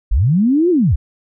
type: linear two-way sweep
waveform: sine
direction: up then down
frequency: 37.2 to 370 to 49.02 Hz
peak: -10 dBFS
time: 0.11-0.96 s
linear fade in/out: 10 ms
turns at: 0.7 s
effects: none